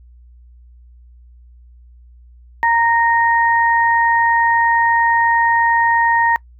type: tone pair together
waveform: sine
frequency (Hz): 928.5 / 1857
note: A#5 / A#6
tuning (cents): -7 / -7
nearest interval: octave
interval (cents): 1200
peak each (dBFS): -13 / -16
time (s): 2.63-6.36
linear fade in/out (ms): 0
effects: noise-tail reverb RT60 0.1 s tail -24 dB re dry + added 60 Hz sine -41 dBFS peak until 6.59 s